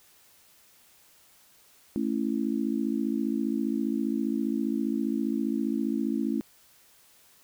sine chord, A major, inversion none, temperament just, 220 / 275 / 330 Hz, A3 / C#4 / E4, 0 / -14 / +2 cents, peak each -29 / -29 / -32 dBFS, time 1.96-6.41 s, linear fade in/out 0 ms, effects white hiss -59 dBFS RMS until 7.43 s

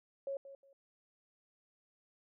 sine tone with echo, 550 Hz, C#5, 14 cents flat, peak -36 dBFS, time 0.27-0.37 s, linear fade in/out 2 ms, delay 180 ms, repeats 2, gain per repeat -13 dB, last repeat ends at 0.73 s, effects none

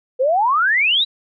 sine exponential sweep, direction up, 489 to 3995 Hz, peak -13 dBFS, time 0.19-1.05 s, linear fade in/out 20 ms, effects none

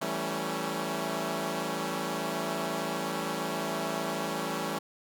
10% pulse chord, A dominant seventh, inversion second, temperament equal with one note detuned, 164.81 / 193.3 / 220 / 277.2 Hz, E3 / G3 / A3 / C#4, 0 / -24 / 0 / 0 cents, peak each -28 dBFS, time 0.01-4.79 s, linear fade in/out 10 ms, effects none

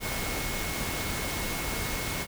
sine tone in noise, 2178 Hz, C#7, 31 cents flat, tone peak -39 dBFS, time 0-2.27 s, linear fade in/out 50 ms, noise pink, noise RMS -32 dBFS, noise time 0-2.27 s, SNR -10 dB, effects none

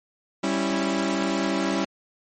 sawtooth chord, C# diminished, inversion second, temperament equal with one note detuned, 196 / 275.4 / 329.6 Hz, G3 / C#4 / E4, 0 / -11 / 0 cents, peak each -23 dBFS, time 0.43-1.85 s, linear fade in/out 10 ms, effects MP3 32 kbps

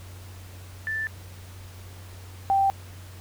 sine tone pair in turn, 1765 / 783.3 Hz, A6 / G5, +5 / -2 cents, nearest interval octave + major second, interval 1407 cents, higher first, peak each -26 / -18 dBFS, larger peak second, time 0.87-1.07 / 2.5-2.7 s, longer neither, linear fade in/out 0 ms, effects added 92 Hz sine -41 dBFS peak until 3.2 s + pink hiss -49 dBFS RMS until 3.2 s

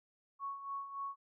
sine tone with tremolo, 1108.7 Hz, C#6, in tune, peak -37 dBFS, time 0.39-1.16 s, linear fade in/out 50 ms, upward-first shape sine, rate 3.5 Hz, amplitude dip 65%, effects none

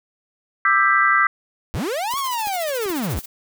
sine chord, E minor seventh, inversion third, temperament just, 1186.7 / 1318.5 / 1582.2 / 1977.8 Hz, D6 / E6 / G6 / B6, +18 / 0 / +16 / +2 cents, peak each -19 dBFS, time 0.65-1.27 s, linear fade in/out 2 ms
45% pulse linear two-way sweep, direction up then down, 48.96 to 1136 to 48.96 Hz, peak -22 dBFS, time 1.74-3.19 s, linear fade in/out 0 ms, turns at 2.18 s
blue noise with tremolo, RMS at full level -31 dBFS, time 2.1-3.26 s, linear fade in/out 10 ms, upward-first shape sine, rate 14 Hz, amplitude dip 85%
clicks, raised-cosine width 2 ms, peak -28 dBFS, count 4, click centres 2.138 / 2.471 / 2.859 / 2.902 s
effects none

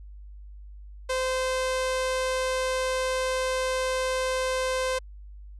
sawtooth tone, 517 Hz, C5, 21 cents flat, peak -21 dBFS, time 1.09-4.99 s, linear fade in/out 10 ms, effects added 50 Hz sine -41 dBFS peak until 5.59 s + resampled to 24000 Hz

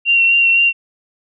sine tone with vibrato, 2747 Hz, F7, 29 cents flat, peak -9 dBFS, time 0.05-0.73 s, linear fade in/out 50 ms, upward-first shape sine, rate 3.9 Hz, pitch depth 20 cents each way, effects none

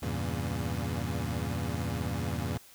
25% pulse chord, E diminished seventh, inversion none, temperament equal, 82.41 / 98 / 116.54 / 138.59 Hz, E2 / G2 / Bb2 / Db3, 0 / 0 / 0 / 0 cents, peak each -31 / -34 / -32 / -35 dBFS, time 0.02-2.58 s, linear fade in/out 10 ms, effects white hiss -55 dBFS RMS until 2.74 s

